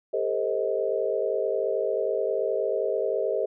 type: tone cluster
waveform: sine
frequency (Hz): 401.3 / 450.7 / 524 / 630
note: G4 / A4 / C5 / D#5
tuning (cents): +41 / +42 / +2 / +21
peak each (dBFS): -29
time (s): 0.13-3.46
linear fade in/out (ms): 10
effects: none